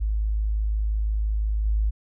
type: tone with level steps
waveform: sine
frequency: 52.9 Hz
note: G#1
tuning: 33 cents sharp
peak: -21 / -19 dBFS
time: 0-1.91 s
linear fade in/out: 20 ms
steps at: 1.65 s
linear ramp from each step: 10 ms
effects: none